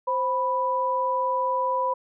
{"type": "tone pair together", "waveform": "sine", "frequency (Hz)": [523.3, 987.9], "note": ["C5", "B5"], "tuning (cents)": [0, 0], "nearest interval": "major seventh", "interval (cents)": 1100, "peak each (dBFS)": [-27, -23], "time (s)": [0.07, 1.94], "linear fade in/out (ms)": 10, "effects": []}